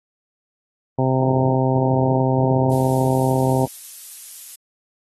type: harmonic tone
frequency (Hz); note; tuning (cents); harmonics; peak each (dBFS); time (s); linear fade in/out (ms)
130.81; C3; 0; 1 / 2 / 3 / 4 / 5 / 6 / 7; -19 / -22 / -24 / -25 / -26 / -27 / -27; 0.98-3.66; 10
type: noise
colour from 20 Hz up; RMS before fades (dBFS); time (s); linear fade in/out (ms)
violet; -33; 2.71-4.56; 10
effects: AAC 32 kbps